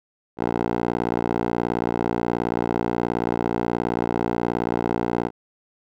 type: tone with band-pass filter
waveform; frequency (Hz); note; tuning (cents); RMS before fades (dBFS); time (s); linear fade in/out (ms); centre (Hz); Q
10% pulse; 58.6; A#1; +10; -24; 0.37-5.31; 50; 560; 1.2
effects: none